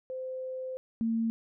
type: tone pair in turn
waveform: sine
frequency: 517 / 227 Hz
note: C5 / A#3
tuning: -21 / -46 cents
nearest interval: octave + major second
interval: 1425 cents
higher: first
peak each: -34 / -26 dBFS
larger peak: second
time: 0.1-0.77 / 1.01-1.3 s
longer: first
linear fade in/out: 0 ms
effects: none